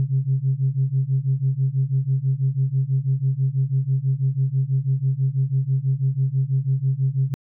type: beating tone pair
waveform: sine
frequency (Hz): 130.7 / 136.8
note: C3 / C#3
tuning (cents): -1 / -23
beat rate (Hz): 6.1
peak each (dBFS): -21 / -20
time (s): 0-7.34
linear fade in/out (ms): 0
effects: tanh soft clip ceiling -11 dBFS